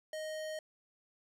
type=tone; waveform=square; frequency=623 Hz; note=D#5; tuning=2 cents sharp; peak=-39 dBFS; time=0.13-0.59 s; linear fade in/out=2 ms; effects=low-pass 11000 Hz 12 dB/octave